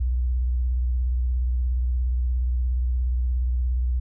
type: tone with vibrato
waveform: sine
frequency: 61.74 Hz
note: B1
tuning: in tune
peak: -20 dBFS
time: 0-4 s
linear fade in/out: 10 ms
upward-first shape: sine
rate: 17 Hz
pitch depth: 83 cents each way
effects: none